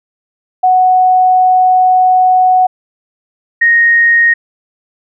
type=tone pair in turn; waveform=sine; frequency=740 / 1864.7 Hz; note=F#5 / A#6; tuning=0 / 0 cents; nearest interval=octave + major third; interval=1600 cents; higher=second; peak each=-5 dBFS; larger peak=neither; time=0.63-2.67 / 3.61-4.34 s; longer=first; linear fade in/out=10 ms; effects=none